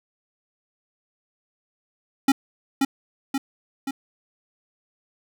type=tone with echo; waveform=square; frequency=272.2 Hz; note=C#4; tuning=31 cents flat; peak=-14 dBFS; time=2.28-2.32 s; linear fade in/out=5 ms; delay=530 ms; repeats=3; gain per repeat=-4 dB; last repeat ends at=3.91 s; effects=none